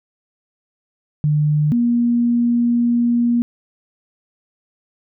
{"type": "tone pair in turn", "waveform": "sine", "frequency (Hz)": [149.9, 238], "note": ["D3", "A#3"], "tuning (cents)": [36, 36], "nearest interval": "minor sixth", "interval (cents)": 800, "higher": "second", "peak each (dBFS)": -13, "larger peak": "neither", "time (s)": [[1.24, 1.72], [1.72, 3.42]], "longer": "second", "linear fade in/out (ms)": 0, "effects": []}